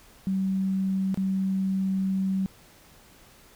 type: tone with dropouts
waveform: sine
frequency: 191.3 Hz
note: G3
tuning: 42 cents flat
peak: -23 dBFS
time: 0.27-2.46 s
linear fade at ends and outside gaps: 0 ms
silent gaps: 1.144-1.174 s
effects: pink hiss -54 dBFS RMS until 3.55 s